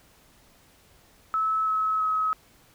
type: tone with pitch steps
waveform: sine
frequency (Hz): 1300 / 1288.8 / 1277.7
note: E6 / E6 / D#6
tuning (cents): -24 / -39 / +46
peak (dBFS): -22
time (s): 1.34-2.33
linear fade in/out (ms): 0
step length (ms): 330
effects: pink hiss -58 dBFS RMS until 2.74 s